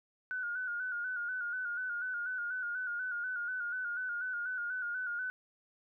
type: tone with vibrato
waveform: sine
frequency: 1463 Hz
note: F#6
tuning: 20 cents flat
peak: -34 dBFS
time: 0.31-5.3 s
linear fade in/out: 0 ms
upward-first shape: square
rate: 4.1 Hz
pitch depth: 49 cents each way
effects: none